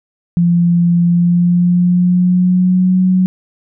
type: tone with pitch glide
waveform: sine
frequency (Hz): 172.5 to 184.88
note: F3 to F#3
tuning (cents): -21 to -1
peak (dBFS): -8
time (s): 0.37-3.26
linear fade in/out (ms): 0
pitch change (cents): +120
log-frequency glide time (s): 1.04-3
effects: none